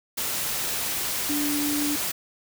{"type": "tone in noise", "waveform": "sine", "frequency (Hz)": 292.2, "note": "D4", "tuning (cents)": -9, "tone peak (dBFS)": -25, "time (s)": [1.29, 1.96], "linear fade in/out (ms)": 10, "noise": "white", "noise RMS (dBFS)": -28, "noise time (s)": [0.17, 2.12], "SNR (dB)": 0, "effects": []}